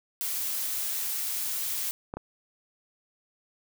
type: noise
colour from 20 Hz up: blue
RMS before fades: -31 dBFS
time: 0.21-1.91 s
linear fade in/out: 0 ms
type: clicks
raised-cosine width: 1 ms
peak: -21 dBFS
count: 2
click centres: 2.139 / 2.17 s
effects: none